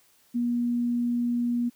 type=tone; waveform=sine; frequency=240 Hz; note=B3; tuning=49 cents flat; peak=-23 dBFS; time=0.34-1.7 s; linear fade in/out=20 ms; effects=white hiss -62 dBFS RMS until 1.75 s